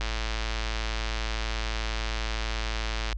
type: click train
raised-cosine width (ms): 0.2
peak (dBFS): -14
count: 347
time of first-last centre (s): 0.01-3.127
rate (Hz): 111
effects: added 50 Hz sine -29 dBFS peak until 3.17 s + low-pass 6000 Hz 12 dB/octave